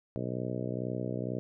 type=harmonic tone; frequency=62.1 Hz; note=B1; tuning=10 cents sharp; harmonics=2 / 3 / 4 / 5 / 6 / 7 / 8 / 9 / 10; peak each=-37 / -39 / -40 / -41 / -42 / -42 / -43 / -44 / -44 dBFS; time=0.16-1.39 s; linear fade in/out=0 ms; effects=none